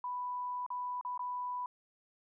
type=tone with dropouts; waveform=sine; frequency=990 Hz; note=B5; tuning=4 cents sharp; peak=-35 dBFS; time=0.04-1.66 s; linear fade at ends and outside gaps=2 ms; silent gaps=0.664-0.703 / 1.012-1.049 / 1.177-1.193 s; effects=none